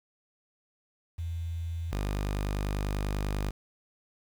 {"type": "tone pair in turn", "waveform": ["sine", "sawtooth"], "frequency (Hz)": [83.8, 50.11], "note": ["E2", "G1"], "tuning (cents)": [29, 39], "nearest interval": "major sixth", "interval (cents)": 890, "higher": "first", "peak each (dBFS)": [-31, -25], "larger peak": "second", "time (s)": [[1.18, 1.92], [1.92, 3.51]], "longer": "second", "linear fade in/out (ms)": 10, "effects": ["9-bit"]}